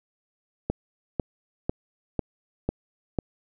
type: click train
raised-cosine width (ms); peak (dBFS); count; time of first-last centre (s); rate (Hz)
2; -11; 6; 0.7-3.188; 2.01
effects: none